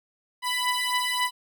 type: beating tone pair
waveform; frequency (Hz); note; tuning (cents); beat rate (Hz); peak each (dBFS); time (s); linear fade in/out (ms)
15% pulse; 992 / 995.7; B5 / B5; +7 / +14; 3.7; -21 / -20; 0.42-1.31; 50
effects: none